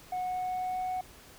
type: tone with pitch glide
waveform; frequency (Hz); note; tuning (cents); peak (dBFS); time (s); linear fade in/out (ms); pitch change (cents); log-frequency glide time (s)
sine; 733 to 739.4; F#5 to F#5; -16 to -1; -28; 0.12-1.01; 5; +15; 0.22-0.8
effects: tanh soft clip ceiling -29 dBFS + pink hiss -53 dBFS RMS until 1.38 s